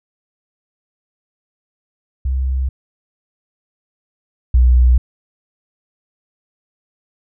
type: tone pair in turn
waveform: sine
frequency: 65.41 / 61.74 Hz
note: C2 / B1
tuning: 0 / 0 cents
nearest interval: minor second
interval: 100 cents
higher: first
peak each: -15 / -7 dBFS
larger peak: second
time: 2.25-2.69 / 4.54-4.98 s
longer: neither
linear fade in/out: 5 ms
effects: none